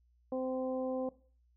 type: harmonic tone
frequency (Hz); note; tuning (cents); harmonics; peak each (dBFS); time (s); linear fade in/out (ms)
258.7; C4; -19; 1 / 2 / 3 / 4; -37 / -35 / -45 / -51; 0.32-1.09; 2
effects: noise-tail reverb RT60 0.4 s tail -17 dB re dry + added 60 Hz sine -66 dBFS peak until 1.56 s